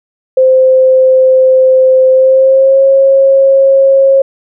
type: tone with pitch glide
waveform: sine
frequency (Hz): 520 to 541.8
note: C5 to C#5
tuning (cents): -11 to -40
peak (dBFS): -3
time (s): 0.37-4.22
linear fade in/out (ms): 5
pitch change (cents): +71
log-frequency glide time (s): 2.11-2.83
effects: none